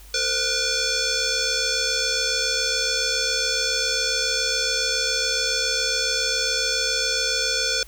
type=tone with frequency modulation; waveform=sine; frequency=453.4 Hz; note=A#4; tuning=48 cents flat; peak=-20 dBFS; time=0.14-7.83 s; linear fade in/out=2 ms; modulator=974 Hz; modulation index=6.2; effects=added 50 Hz sine -43 dBFS peak until 7.87 s + white hiss -49 dBFS RMS until 7.87 s